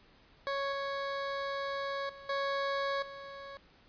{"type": "tone with level steps", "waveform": "20% pulse", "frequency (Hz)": 554.4, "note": "C#5", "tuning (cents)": 0, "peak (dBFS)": [-27, -29, -43, -26, -39], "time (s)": [0.47, 3.57], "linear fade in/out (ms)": 0, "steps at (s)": [0.72, 2.09, 2.29, 3.02], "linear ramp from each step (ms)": 5, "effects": ["pink hiss -62 dBFS RMS until 3.88 s", "resampled to 11025 Hz"]}